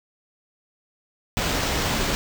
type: noise with sample-and-hold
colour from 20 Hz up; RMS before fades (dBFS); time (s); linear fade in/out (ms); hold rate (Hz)
pink; -24; 1.37-2.15; 0; 11025
effects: none